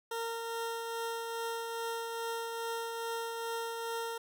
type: tone with tremolo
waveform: 20% pulse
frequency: 460.1 Hz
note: A#4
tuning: 23 cents flat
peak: -29 dBFS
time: 0.11-4.18 s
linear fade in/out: 5 ms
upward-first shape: triangle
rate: 2.4 Hz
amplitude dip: 35%
effects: none